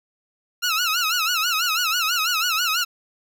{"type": "tone with vibrato", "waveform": "15% pulse", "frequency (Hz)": 1359, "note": "F6", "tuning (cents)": -48, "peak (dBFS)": -13, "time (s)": [0.62, 2.85], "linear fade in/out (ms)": 20, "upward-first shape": "sine", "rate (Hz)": 6.1, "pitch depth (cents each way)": 140, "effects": []}